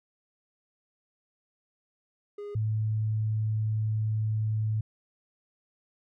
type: tone pair in turn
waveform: triangle / sine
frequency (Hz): 411 / 108.66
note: G#4 / A2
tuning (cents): -18 / -21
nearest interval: octave + major seventh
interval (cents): 2303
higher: first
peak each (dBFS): -34 / -25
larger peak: second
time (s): 2.38-2.55 / 2.55-4.81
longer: second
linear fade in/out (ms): 5
effects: none